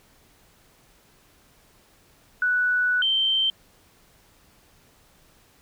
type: tone pair in turn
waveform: sine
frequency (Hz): 1480 / 3122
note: F#6 / G7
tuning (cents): 0 / -8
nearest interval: octave + minor second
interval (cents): 1292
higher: second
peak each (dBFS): -19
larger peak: neither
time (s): 2.42-3.02 / 3.02-3.5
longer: first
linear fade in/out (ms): 2
effects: pink hiss -58 dBFS RMS until 5.61 s